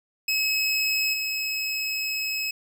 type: tone with level steps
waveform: 25% pulse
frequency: 2569 Hz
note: E7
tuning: 45 cents flat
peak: -18 / -22 dBFS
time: 0.28-2.51 s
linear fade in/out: 5 ms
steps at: 1.13 s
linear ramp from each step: 10 ms
effects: none